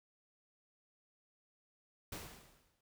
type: noise with exponential decay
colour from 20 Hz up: pink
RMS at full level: -43 dBFS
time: 2.12-2.81 s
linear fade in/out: 5 ms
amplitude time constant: 150 ms
effects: none